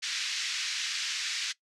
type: band-pass noise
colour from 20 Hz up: white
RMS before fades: -33 dBFS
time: 0.02-1.53 s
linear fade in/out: 20 ms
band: 1700 to 5900 Hz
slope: 24 dB/octave
effects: noise-tail reverb RT60 0.1 s tail -19 dB re dry + low-pass 10000 Hz 12 dB/octave